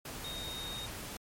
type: tone in noise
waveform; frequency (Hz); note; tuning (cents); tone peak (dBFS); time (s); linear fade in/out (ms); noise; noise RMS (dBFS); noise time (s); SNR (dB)
sine; 3722; A#7; -3; -40; 0.24-0.86; 5; pink; -43; 0.05-1.17; 0
effects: MP3 64 kbps